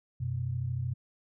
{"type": "tone pair together", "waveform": "sine", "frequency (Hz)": [93.1, 126.32], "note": ["F#2", "B2"], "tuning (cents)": [11, 39], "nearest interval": "perfect fourth", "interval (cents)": 528, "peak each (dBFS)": [-35, -31], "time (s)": [0.2, 0.94], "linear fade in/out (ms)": 10, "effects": []}